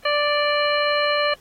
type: harmonic tone with a mistuned harmonic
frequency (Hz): 587.3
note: D5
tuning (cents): 0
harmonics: 1 / 2 / 3 / 4 / 5 / 7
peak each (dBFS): -21 / -24 / -26 / -27 / -28 / -29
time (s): 0.05-1.34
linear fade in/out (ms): 5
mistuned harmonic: 7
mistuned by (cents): +22
effects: pink hiss -54 dBFS RMS until 1.4 s + AAC 48 kbps